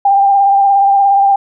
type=tone with vibrato; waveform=sine; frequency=794 Hz; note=G5; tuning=22 cents sharp; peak=-6 dBFS; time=0.05-1.36 s; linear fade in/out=5 ms; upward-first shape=triangle; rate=17 Hz; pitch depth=32 cents each way; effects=none